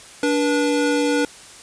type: tone pair together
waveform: square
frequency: 290.9 / 483.8 Hz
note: D4 / B4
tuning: -16 / -36 cents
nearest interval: major sixth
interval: 880 cents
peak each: -20 / -21 dBFS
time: 0.23-1.25 s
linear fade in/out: 2 ms
effects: white hiss -42 dBFS RMS until 1.62 s + resampled to 22050 Hz